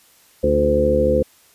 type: harmonic tone with a mistuned harmonic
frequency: 73.42 Hz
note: D2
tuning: in tune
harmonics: 1 / 2 / 3 / 4 / 5 / 6 / 7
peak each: -23 / -28 / -23 / -27 / -24 / -23 / -16 dBFS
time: 0.43-1.23 s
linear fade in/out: 10 ms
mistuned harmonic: 5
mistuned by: -45 cents
effects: white hiss -53 dBFS RMS until 1.54 s + resampled to 32000 Hz